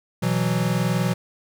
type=chord; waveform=square; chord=B suspended fourth; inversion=none; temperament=equal; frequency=123.47 / 164.81 / 185 Hz; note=B2 / E3 / F#3; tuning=0 / 0 / 0 cents; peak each=-25 dBFS; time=0.22-1.14 s; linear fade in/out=10 ms; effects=none